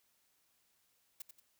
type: noise with echo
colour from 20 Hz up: blue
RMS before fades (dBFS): -44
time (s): 1.2-1.22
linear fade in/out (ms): 5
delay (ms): 90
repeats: 2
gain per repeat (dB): -8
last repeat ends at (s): 1.4
effects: white hiss -75 dBFS RMS until 1.59 s